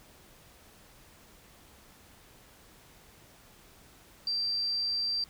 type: tone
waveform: sine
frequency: 4699 Hz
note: D8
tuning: in tune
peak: -28 dBFS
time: 4.27-5.24 s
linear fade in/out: 2 ms
effects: pink hiss -57 dBFS RMS until 5.29 s